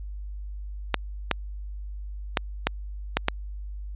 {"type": "clicks", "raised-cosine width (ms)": 0.3, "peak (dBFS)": -4, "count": 6, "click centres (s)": [0.943, 1.313, 2.372, 2.67, 3.17, 3.284], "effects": ["added 50 Hz sine -33 dBFS peak until 3.95 s", "resampled to 8000 Hz"]}